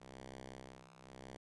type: ring-modulated tone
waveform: 5% pulse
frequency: 65.41 Hz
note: C2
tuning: in tune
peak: -37 dBFS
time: 0-1.37 s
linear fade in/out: 10 ms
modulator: 164 Hz
effects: resampled to 22050 Hz